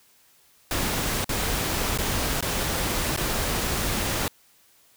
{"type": "noise with dropouts", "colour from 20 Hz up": "pink", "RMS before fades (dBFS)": -26, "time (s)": [0.71, 4.28], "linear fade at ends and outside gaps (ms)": 1, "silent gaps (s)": [[1.244, 1.292], [1.976, 1.986], [2.408, 2.425], [3.163, 3.174]], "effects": ["white hiss -59 dBFS RMS until 4.96 s"]}